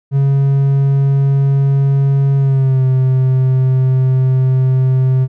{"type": "tone with pitch glide", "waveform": "triangle", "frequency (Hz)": [138, 130.25], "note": ["C#3", "C3"], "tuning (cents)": [-7, -7], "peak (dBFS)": -7, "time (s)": [0.11, 5.28], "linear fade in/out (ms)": 50, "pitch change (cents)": -100, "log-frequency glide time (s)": [2.37, 2.84], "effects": []}